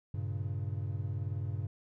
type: chord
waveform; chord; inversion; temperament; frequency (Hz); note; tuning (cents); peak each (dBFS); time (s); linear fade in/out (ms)
triangle; G diminished; none; equal; 98 / 116.54 / 138.59; G2 / Bb2 / Db3; 0 / 0 / 0; -33 / -38 / -38; 0.14-1.67; 5
effects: none